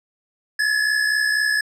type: tone pair together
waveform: square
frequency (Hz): 1695.9 / 1760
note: G#6 / A6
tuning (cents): +36 / 0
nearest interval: minor second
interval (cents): 64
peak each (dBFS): -19 / -25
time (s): 0.59-1.61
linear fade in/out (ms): 5
effects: low-pass 9000 Hz 12 dB/octave